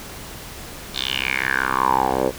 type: tone with band-pass filter sweep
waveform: 10% pulse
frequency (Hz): 65.41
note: C2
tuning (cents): 0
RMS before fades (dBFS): -21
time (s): 0.93-2.32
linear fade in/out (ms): 50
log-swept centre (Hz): 4000 to 520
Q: 5.7
effects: pink hiss -36 dBFS RMS until 2.38 s

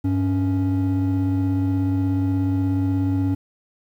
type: tone pair together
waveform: triangle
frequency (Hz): 98.47 / 278.8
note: G2 / C#4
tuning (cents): +8 / +10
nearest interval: octave + tritone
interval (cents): 1802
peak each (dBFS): -18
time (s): 0.04-3.35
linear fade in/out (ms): 10
effects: tanh soft clip ceiling -12 dBFS + 9-bit

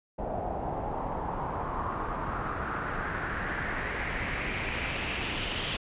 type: noise with low-pass filter sweep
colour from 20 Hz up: pink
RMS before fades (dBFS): -33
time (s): 0.18-5.77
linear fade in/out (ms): 10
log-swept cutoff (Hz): 680 to 3200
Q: 3.6
effects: resampled to 8000 Hz

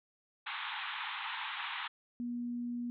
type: band-pass noise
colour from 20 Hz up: pink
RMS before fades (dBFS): -40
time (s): 0.46-1.88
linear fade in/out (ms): 10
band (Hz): 820 to 3800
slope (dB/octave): 96
type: tone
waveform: sine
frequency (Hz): 240.8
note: B3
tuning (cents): -44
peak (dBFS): -35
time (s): 2.2-2.9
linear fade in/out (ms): 0
effects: none

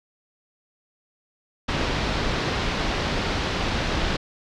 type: low-pass noise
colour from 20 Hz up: pink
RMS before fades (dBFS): -25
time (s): 1.68-4.17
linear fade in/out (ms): 10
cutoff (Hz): 4800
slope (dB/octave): 24
effects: none

